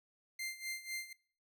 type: tone with tremolo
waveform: sawtooth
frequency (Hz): 2093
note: C7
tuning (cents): 0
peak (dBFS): -34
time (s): 0.39-1.13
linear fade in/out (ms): 5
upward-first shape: sine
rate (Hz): 4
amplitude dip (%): 80
effects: noise-tail reverb RT60 0.5 s tail -23 dB re dry